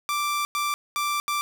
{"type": "tone bursts at uneven times", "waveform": "sawtooth", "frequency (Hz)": 1174.7, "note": "D6", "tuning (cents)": 0, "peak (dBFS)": -20, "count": 4, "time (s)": [[0.09, 0.45], [0.55, 0.74], [0.96, 1.2], [1.28, 1.41]], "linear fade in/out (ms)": 0, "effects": []}